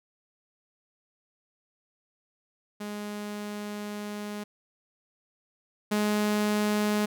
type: tone pair in turn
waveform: sawtooth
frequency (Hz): 207.7 / 209.6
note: G#3 / G#3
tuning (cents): 0 / +16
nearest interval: unison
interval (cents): 16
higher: second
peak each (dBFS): -30 / -20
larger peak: second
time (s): 2.8-4.44 / 5.91-7.06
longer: first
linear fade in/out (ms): 10
effects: none